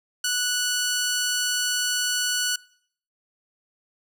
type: tone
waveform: 10% pulse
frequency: 1476 Hz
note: F#6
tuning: 5 cents flat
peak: -14 dBFS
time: 0.24-2.56 s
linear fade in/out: 5 ms
effects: noise-tail reverb RT60 0.6 s tail -22 dB re dry